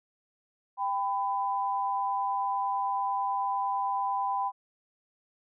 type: tone pair together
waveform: sine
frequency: 790 / 1001 Hz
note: G5 / B5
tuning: +13 / +23 cents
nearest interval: major third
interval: 410 cents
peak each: -30 / -29 dBFS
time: 0.77-4.52 s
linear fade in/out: 50 ms
effects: none